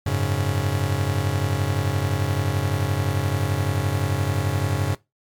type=chord; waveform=45% pulse; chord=F# suspended second; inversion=none; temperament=just; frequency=92.5 / 104.06 / 138.75 Hz; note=F#2 / G#2 / C#3; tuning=0 / +4 / +2 cents; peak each=-25 dBFS; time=0.06-4.95 s; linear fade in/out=5 ms; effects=noise-tail reverb RT60 0.2 s tail -20 dB re dry + MP3 96 kbps